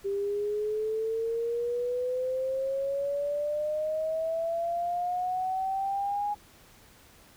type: exponential sweep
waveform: sine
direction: up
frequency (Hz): 394.4 to 830.6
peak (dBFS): -27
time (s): 0.04-6.35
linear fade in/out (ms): 20
effects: pink hiss -56 dBFS RMS until 7.36 s